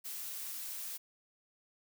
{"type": "noise", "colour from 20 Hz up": "blue", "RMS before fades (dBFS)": -42, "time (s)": [0.04, 0.98], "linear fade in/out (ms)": 20, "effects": []}